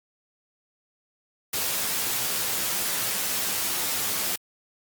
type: noise with comb filter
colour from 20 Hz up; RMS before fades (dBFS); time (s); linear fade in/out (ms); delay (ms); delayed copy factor
white; -27; 1.53-4.36; 5; 13; -0.5
effects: high-pass 80 Hz 12 dB/octave + Opus 48 kbps